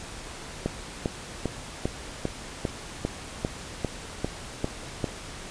click train, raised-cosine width 2 ms, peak -12 dBFS, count 12, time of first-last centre 0.66-5.042 s, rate 2.51 Hz, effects pink hiss -40 dBFS RMS until 5.5 s + resampled to 22050 Hz

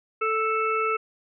harmonic tone, 440 Hz, A4, in tune, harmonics 1 / 3 / 5 / 6, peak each -27 / -24 / -34 / -32 dBFS, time 0.21-0.97 s, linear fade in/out 10 ms, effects none

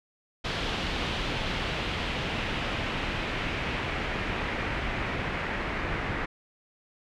pink noise with low-pass filter sweep, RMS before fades -31 dBFS, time 0.44-6.26 s, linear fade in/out 10 ms, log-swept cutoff 3500 to 2000 Hz, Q 1.7, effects none

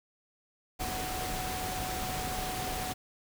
sine tone in noise, 742 Hz, F#5, 5 cents sharp, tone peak -37 dBFS, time 0.79-2.94 s, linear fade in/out 20 ms, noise pink, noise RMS -36 dBFS, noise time 0.79-2.94 s, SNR -4 dB, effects none

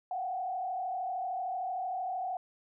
sine tone with frequency modulation, 740 Hz, F#5, in tune, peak -32 dBFS, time 0.11-2.37 s, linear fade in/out 2 ms, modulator 33.1 Hz, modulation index 1, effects none

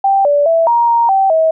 sine tone with pitch steps, 784 / 579 / 660 / 941 / 934 / 775 / 642 Hz, G5 / D5 / E5 / A#5 / A#5 / G5 / E5, 0 / -25 / +2 / +16 / +3 / -20 / -46 cents, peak -8 dBFS, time 0.04-1.51 s, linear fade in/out 5 ms, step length 210 ms, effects none

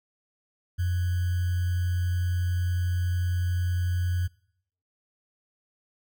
sine tone with sample-and-hold, 88.9 Hz, F2, 31 cents sharp, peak -23 dBFS, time 0.78-4.28 s, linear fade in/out 20 ms, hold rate 1575 Hz, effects noise-tail reverb RT60 0.7 s tail -23 dB re dry

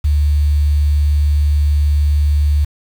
sine tone with quantisation, 73.42 Hz, D2, in tune, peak -10 dBFS, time 0.04-2.65 s, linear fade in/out 10 ms, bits 6, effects none

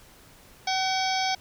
harmonic tone with a mistuned harmonic, 758 Hz, F#5, 42 cents sharp, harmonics 1 / 2 / 3 / 4 / 5 / 6 / 7 / 8, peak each -26 / -36 / -32 / -34 / -38 / -35 / -33 / -38 dBFS, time 0.67-1.35 s, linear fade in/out 5 ms, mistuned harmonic 4, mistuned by +130 cents, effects pink hiss -53 dBFS RMS until 1.4 s

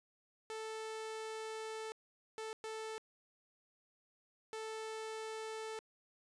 sawtooth tone bursts at uneven times, 440 Hz, A4, in tune, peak -38 dBFS, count 4, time 0.5-1.92 / 2.38-2.53 / 2.64-2.98 / 4.53-5.79 s, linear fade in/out 0 ms, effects resampled to 22050 Hz

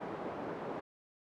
pink band-pass noise, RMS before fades -41 dBFS, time 0-0.81 s, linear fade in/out 20 ms, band 280 to 910 Hz, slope 12 dB/octave, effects none

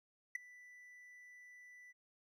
triangle tone with ADSR envelope, 1979 Hz, B6, 3 cents sharp, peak -31 dBFS, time 0.35-1.93 s, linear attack 5 ms, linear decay 9 ms, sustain -23 dB, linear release 25 ms, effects none

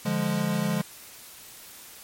square chord, D diminished, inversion none, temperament equal, 146.83 / 174.61 / 207.7 Hz, D3 / F3 / Ab3, 0 / 0 / 0 cents, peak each -31 / -29 / -28 dBFS, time 0.05-0.82 s, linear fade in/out 10 ms, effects white hiss -46 dBFS RMS until 2.03 s + MP3 64 kbps

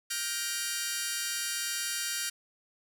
10% pulse chord, G minor seventh, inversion third, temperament just, 1411.2 / 1568 / 1881.6 / 2352 Hz, F6 / G6 / Bb6 / D7, +18 / 0 / +16 / +2 cents, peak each -30 / -29 / -29 / -31 dBFS, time 0.1-2.3 s, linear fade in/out 10 ms, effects none

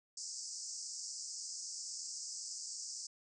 pink band-pass noise, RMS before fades -45 dBFS, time 0.17-3.07 s, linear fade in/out 5 ms, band 4800 to 8200 Hz, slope 96 dB/octave, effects none

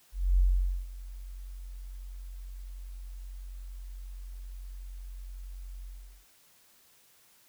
sine tone with ADSR envelope, 45.37 Hz, F#1, 33 cents flat, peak -19 dBFS, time 0.12-6.26 s, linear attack 260 ms, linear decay 480 ms, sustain -20 dB, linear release 410 ms, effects white hiss -62 dBFS RMS until 7.48 s

